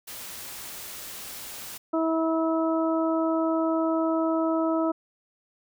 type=noise; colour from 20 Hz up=white; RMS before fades=-39 dBFS; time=0.07-1.78 s; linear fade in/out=10 ms
type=harmonic tone; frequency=324 Hz; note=E4; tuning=30 cents flat; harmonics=1 / 2 / 3 / 4; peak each=-24 / -27 / -34 / -32 dBFS; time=1.93-4.92 s; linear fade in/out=10 ms
effects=none